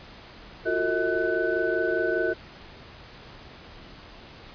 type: tone cluster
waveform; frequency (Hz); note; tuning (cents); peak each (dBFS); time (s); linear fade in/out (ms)
sine; 346.7 / 371.7 / 453.3 / 636 / 1502; F4 / F#4 / A#4 / D#5 / F#6; -13 / +8 / -48 / +38 / +26; -29; 0.65-2.34; 20
effects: pink hiss -46 dBFS RMS until 4.54 s + resampled to 11025 Hz